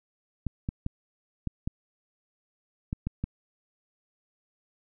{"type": "clicks", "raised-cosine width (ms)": 5, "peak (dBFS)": -17, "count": 8, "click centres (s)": [0.467, 0.689, 0.864, 1.473, 1.675, 2.929, 3.07, 3.24], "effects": []}